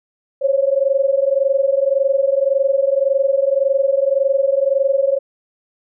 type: tone pair together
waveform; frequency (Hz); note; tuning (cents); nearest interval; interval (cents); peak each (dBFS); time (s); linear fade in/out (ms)
sine; 536.2 / 558; C5 / C#5; +42 / +11; minor second; 69; -16; 0.41-5.19; 20
effects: none